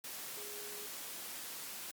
sine tone in noise, 413.9 Hz, G#4, 6 cents flat, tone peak -51 dBFS, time 0.37-0.86 s, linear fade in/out 2 ms, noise white, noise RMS -45 dBFS, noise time 0.04-1.91 s, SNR -9 dB, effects high-pass 150 Hz 12 dB/octave + Opus 48 kbps

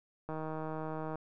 click train, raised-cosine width 1 ms, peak -26 dBFS, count 137, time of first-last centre 0.29-1.156 s, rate 157 Hz, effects none

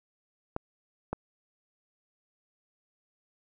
clicks, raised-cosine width 1 ms, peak -17 dBFS, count 2, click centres 0.564 / 1.13 s, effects none

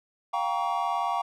triangle chord, G half-diminished seventh, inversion third, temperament just, 705.6 / 784 / 940.8 / 1128.9 Hz, F5 / G5 / Bb5 / Db6, +18 / 0 / +16 / +31 cents, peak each -29 dBFS, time 0.33-1.22 s, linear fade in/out 10 ms, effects none

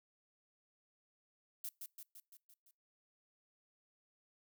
violet noise with echo, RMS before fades -43 dBFS, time 1.64-1.69 s, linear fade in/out 2 ms, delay 170 ms, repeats 6, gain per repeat -4 dB, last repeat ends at 2.71 s, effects noise-tail reverb RT60 0.3 s tail -26 dB re dry

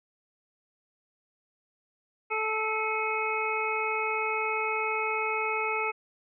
harmonic tone with a mistuned harmonic, 437 Hz, A4, 12 cents flat, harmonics 1 / 2 / 3 / 5 / 6, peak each -33 / -33 / -33 / -33 / -33 dBFS, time 2.3-5.92 s, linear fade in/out 20 ms, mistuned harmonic 6, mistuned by -55 cents, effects none

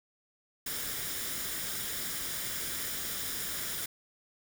white noise with comb filter, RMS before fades -36 dBFS, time 0.66-3.86 s, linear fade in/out 5 ms, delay 0.57 ms, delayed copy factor +0.5, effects none

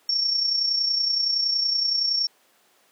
sine tone with amplitude modulation, 5480 Hz, F8, 34 cents flat, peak -18 dBFS, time 0.09-2.27 s, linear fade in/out 2 ms, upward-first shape sine, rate 30.7 Hz, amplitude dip 50%, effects pink hiss -60 dBFS RMS until 2.91 s + high-pass 400 Hz 12 dB/octave

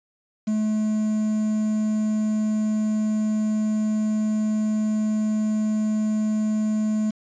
triangle tone with quantisation, 215.1 Hz, A3, 39 cents flat, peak -18 dBFS, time 0.47-7.11 s, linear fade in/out 10 ms, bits 7, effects resampled to 16000 Hz

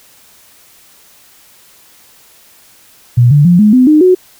sine tone with pitch steps, 121.2 / 145.81 / 175.41 / 211 / 253.9 / 305.4 / 367.4 Hz, B2 / D3 / F3 / G#3 / B3 / D#4 / F#4, -32 / -12 / +8 / +28 / +48 / -32 / -12 cents, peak -3 dBFS, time 3.17-4.15 s, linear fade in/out 10 ms, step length 140 ms, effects white hiss -44 dBFS RMS until 4.39 s

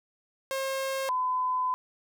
sawtooth / sine tone pair in turn, 536 / 1011.8 Hz, C5 / B5, +42 / +42 cents, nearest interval major seventh, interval 1100 cents, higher second, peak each -25 dBFS, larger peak neither, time 0.51-1.09 / 1.09-1.74 s, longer second, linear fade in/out 0 ms, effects none

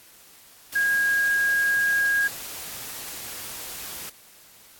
sine tone in noise, 1635 Hz, G#6, 28 cents flat, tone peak -19 dBFS, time 0.75-2.28 s, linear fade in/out 10 ms, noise white, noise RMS -36 dBFS, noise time 0.72-4.1 s, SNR +14 dB, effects white hiss -51 dBFS RMS until 4.79 s + AAC 64 kbps

